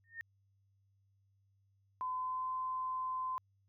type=tone with exponential growth; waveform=sine; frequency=1831 Hz; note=A#6; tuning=32 cents flat; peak=-37 dBFS; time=0.04-0.21 s; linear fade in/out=0 ms; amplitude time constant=36 ms
type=tone with pitch glide; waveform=sine; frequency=1018 to 1029.8 Hz; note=C6 to C6; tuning=-48 to -28 cents; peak=-35 dBFS; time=2.01-3.38 s; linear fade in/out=0 ms; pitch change=+20 cents; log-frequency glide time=2.14-2.5 s
effects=added 98 Hz sine -70 dBFS peak until 3.68 s